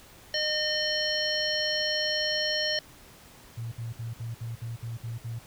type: harmonic tone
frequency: 610 Hz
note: D#5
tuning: 34 cents flat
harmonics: 1 / 3 / 5 / 7 / 9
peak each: -32 / -32 / -32 / -32 / -32 dBFS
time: 0.34-2.79 s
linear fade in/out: 2 ms
type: tone bursts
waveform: sine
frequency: 115.6 Hz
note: A#2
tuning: 14 cents flat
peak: -32 dBFS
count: 9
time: 3.57-5.392 s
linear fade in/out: 10 ms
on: 150 ms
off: 59 ms
effects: pink hiss -52 dBFS RMS until 5.46 s